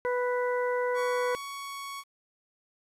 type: harmonic tone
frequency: 493.9 Hz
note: B4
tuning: in tune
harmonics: 1 / 2 / 3 / 4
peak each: -27 / -33 / -37 / -39 dBFS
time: 0.05-1.35 s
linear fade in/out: 0 ms
type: tone with pitch glide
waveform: sawtooth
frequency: 1121 to 1113.3 Hz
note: C#6 to C#6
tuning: +19 to +7 cents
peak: -33 dBFS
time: 0.94-2.04 s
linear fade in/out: 50 ms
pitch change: -12 cents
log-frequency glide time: 1.16-1.83 s
effects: resampled to 32000 Hz + 10-bit